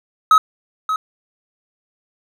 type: tone with echo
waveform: triangle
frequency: 1277 Hz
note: D#6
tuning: 45 cents sharp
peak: -5 dBFS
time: 0.31-0.38 s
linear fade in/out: 2 ms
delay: 580 ms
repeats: 1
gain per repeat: -10 dB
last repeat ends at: 0.96 s
effects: none